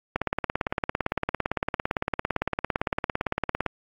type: click train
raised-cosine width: 0.5 ms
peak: -9 dBFS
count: 63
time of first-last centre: 0.16-3.663 s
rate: 17.7 Hz
effects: AAC 64 kbps